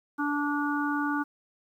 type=harmonic tone; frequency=291 Hz; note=D4; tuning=16 cents flat; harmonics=1 / 3 / 4 / 5; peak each=-28 / -34 / -34 / -32 dBFS; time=0.18-1.24 s; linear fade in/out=20 ms; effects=10-bit

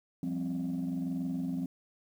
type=chord; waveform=sine; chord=F suspended second; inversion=none; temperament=equal; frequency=174.61 / 196 / 261.6 Hz; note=F3 / G3 / C4; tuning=0 / 0 / 0 cents; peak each=-34 / -38 / -32 dBFS; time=0.23-1.66 s; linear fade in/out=2 ms; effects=tanh soft clip ceiling -27 dBFS + 10-bit

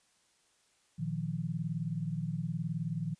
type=chord; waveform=sine; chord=Bb suspended fourth; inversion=none; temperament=equal; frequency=116.54 / 155.56 / 174.61 Hz; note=Bb2 / Eb3 / F3; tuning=0 / 0 / 0 cents; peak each=-40 / -35 / -37 dBFS; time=0.98-3.15 s; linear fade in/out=20 ms; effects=white hiss -70 dBFS RMS until 3.19 s + resampled to 22050 Hz

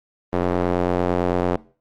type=tone with band-pass filter; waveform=square; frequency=44.49 Hz; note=F1; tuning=33 cents sharp; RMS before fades=-21 dBFS; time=0.33-1.56 s; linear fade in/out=0 ms; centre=530 Hz; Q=1.1; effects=noise-tail reverb RT60 0.4 s tail -21 dB re dry + Opus 24 kbps

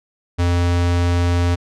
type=tone; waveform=square; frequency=87.31 Hz; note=F2; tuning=in tune; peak=-15 dBFS; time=0.38-1.56 s; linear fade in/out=20 ms; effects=low-pass 7000 Hz 12 dB/octave

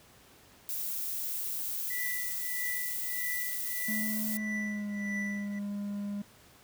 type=noise; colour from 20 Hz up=violet; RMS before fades=-35 dBFS; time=0.69-4.37 s; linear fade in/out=0 ms
type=tone with tremolo; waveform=triangle; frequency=1975 Hz; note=B6; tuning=in tune; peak=-31 dBFS; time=1.9-5.59 s; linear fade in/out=5 ms; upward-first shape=triangle; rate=1.6 Hz; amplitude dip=95%
type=tone with pitch glide; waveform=triangle; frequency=215.3 to 203.2 Hz; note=A3 to G#3; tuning=-37 to -38 cents; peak=-31 dBFS; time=3.88-6.22 s; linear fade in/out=5 ms; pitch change=-101 cents; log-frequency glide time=4.28-5.05 s
effects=pink hiss -58 dBFS RMS until 6.63 s + high-pass 60 Hz 12 dB/octave

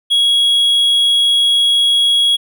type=tone; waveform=triangle; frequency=3322 Hz; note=G#7; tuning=in tune; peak=-8 dBFS; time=0.1-2.37 s; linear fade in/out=20 ms; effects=none

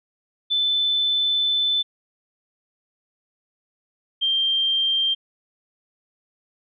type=tone pair in turn; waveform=sine; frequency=3518 / 3170 Hz; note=A7 / G7; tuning=-1 / +19 cents; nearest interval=major second; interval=180 cents; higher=first; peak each=-18 dBFS; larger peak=neither; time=0.5-1.83 / 4.21-5.15 s; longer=first; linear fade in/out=20 ms; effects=none

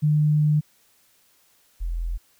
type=tone pair in turn; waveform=sine; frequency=150.8 / 42.2 Hz; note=D3 / E1; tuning=+46 / +41 cents; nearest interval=octave + minor seventh; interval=2205 cents; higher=first; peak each=-16 / -24 dBFS; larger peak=first; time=0.02-0.61 / 1.8-2.18 s; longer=first; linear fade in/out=20 ms; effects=white hiss -61 dBFS RMS until 2.39 s

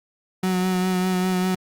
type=tone with vibrato; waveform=35% pulse; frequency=184.3 Hz; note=F#3; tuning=7 cents flat; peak=-18 dBFS; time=0.43-1.55 s; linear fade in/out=5 ms; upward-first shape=sine; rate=5 Hz; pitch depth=22 cents each way; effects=Opus 48 kbps

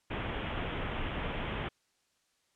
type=low-pass noise; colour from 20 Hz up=pink; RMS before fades=-36 dBFS; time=0.1-1.69 s; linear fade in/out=10 ms; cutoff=3400 Hz; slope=96 dB/octave; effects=white hiss -74 dBFS RMS until 2.55 s + low-pass 8000 Hz 12 dB/octave

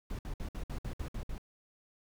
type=noise bursts; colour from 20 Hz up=brown; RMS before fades=-38 dBFS; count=9; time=0.1-1.381 s; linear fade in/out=2 ms; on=89 ms; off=60 ms; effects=none

